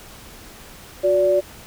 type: tone pair together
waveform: sine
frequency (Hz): 364.7 / 579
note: F#4 / D5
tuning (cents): -25 / -25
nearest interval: minor sixth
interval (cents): 800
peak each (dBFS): -20 / -15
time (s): 1.03-1.41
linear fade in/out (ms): 20
effects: pink hiss -42 dBFS RMS until 1.66 s